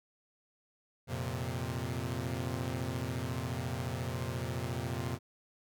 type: chord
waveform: sawtooth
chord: F suspended fourth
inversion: none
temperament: equal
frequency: 87.31 / 116.54 / 130.81 Hz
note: F2 / Bb2 / C3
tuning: 0 / 0 / 0 cents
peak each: -36 / -34 / -34 dBFS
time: 1.07-5.19 s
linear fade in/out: 50 ms
effects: none